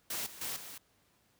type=noise with level steps; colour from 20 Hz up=white; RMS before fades=-37 / -50 / -38 / -47 dBFS; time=0.1-0.78 s; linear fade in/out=5 ms; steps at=0.26 / 0.41 / 0.56 s; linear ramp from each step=5 ms; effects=pink hiss -70 dBFS RMS until 1.39 s + high-pass 60 Hz 12 dB/octave